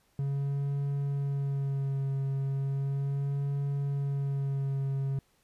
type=tone with vibrato; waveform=triangle; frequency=138.59 Hz; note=C#3; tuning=in tune; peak=-26 dBFS; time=0.19-5.19 s; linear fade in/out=2 ms; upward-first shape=sine; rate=0.36 Hz; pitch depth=27 cents each way; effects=pink hiss -69 dBFS RMS until 5.43 s + resampled to 32000 Hz